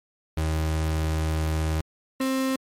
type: tone pair in turn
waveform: 35% pulse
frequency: 78.8 / 264.1 Hz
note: D#2 / C4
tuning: +23 / +16 cents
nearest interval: octave + major sixth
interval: 2093 cents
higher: second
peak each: -21 / -21 dBFS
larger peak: neither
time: 0.37-1.81 / 2.2-2.56 s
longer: first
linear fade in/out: 5 ms
effects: MP3 64 kbps